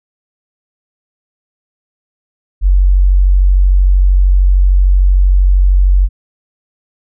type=tone; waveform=sine; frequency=46.55 Hz; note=F#1; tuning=11 cents sharp; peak=-5 dBFS; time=2.61-6.09 s; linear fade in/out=50 ms; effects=none